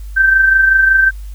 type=tone with amplitude modulation; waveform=sine; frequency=1557 Hz; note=G6; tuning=12 cents flat; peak=-5 dBFS; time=0.16-1.11 s; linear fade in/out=20 ms; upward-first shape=sine; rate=25.4 Hz; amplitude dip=45%; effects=added 50 Hz sine -25 dBFS peak until 1.34 s + white hiss -48 dBFS RMS until 1.34 s